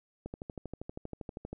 click train, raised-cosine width 2 ms, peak -26 dBFS, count 17, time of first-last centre 0.26-1.53 s, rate 12.6 Hz, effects none

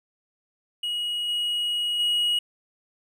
triangle tone with level steps, 2900 Hz, F#7, 35 cents flat, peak -24 / -22 / -19 dBFS, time 0.83-2.39 s, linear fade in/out 5 ms, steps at 1.28 / 1.99 s, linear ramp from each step 10 ms, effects none

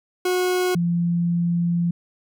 40% pulse / sine tone pair in turn, 364.2 / 171.88 Hz, F#4 / F3, -27 / -27 cents, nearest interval octave + minor second, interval 1300 cents, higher first, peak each -18 dBFS, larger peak neither, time 0.25-0.75 / 0.75-1.91 s, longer second, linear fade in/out 5 ms, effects none

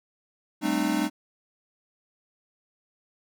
square chord, A half-diminished seventh, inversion third, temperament equal with one note detuned, 196 / 220 / 261.6 / 303.1 Hz, G3 / A3 / C4 / Eb4, 0 / 0 / 0 / -45 cents, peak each -32 / -31 / -31 / -27 dBFS, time 0.61-1.1 s, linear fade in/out 50 ms, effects none

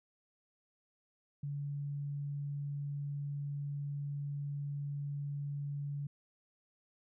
sine tone, 143.1 Hz, D3, 45 cents flat, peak -36 dBFS, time 1.43-6.07 s, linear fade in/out 5 ms, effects none

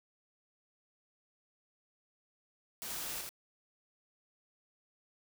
white noise with echo, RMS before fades -42 dBFS, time 2.82-3.21 s, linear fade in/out 0 ms, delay 81 ms, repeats 1, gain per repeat -2 dB, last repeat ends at 3.291 s, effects none

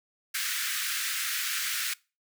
pink high-pass noise, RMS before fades -31 dBFS, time 0.34-1.94 s, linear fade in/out 10 ms, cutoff 1400 Hz, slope 48 dB/octave, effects noise-tail reverb RT60 0.3 s tail -23 dB re dry

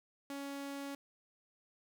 sawtooth tone, 279.4 Hz, C#4, 14 cents sharp, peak -37 dBFS, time 0.3-0.95 s, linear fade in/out 2 ms, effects 12-bit

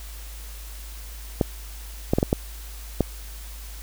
clicks, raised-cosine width 2 ms, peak -5 dBFS, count 6, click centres 1.412 / 2.135 / 2.185 / 2.229 / 2.329 / 3.007 s, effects added 52 Hz sine -36 dBFS peak until 3.82 s + white hiss -44 dBFS RMS until 3.82 s

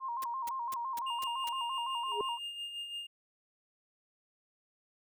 sine tone with vibrato, 999 Hz, B5, 20 cents sharp, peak -34 dBFS, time 0-2.39 s, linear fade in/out 50 ms, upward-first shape square, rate 5.9 Hz, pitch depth 100 cents each way
white noise bursts, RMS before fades -43 dBFS, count 6, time 0.22-1.49 s, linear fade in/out 2 ms, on 20 ms, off 230 ms
triangle tone with tremolo, 2822 Hz, F7, 17 cents sharp, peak -35 dBFS, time 1.06-3.07 s, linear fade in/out 10 ms, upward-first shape sine, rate 5.9 Hz, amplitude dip 50%
sine tone with exponential growth, 415.3 Hz, G#4, in tune, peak -28 dBFS, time 2.06-2.21 s, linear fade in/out 1 ms, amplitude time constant 32 ms
effects none

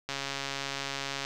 click train, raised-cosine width 0.2 ms, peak -16 dBFS, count 161, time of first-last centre 0.09-1.249 s, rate 138 Hz, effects none

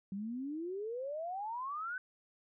sine exponential sweep, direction up, 189.7 to 1541 Hz, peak -37 dBFS, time 0.12-1.98 s, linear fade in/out 2 ms, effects none

